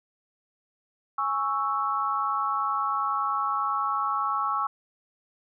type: chord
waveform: sine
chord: C# minor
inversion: second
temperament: equal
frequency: 830.6 / 1108.7 / 1318.5 Hz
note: G#5 / C#6 / E6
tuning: 0 / 0 / 0 cents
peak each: -32 / -27 / -28 dBFS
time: 1.18-4.67 s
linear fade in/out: 5 ms
effects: none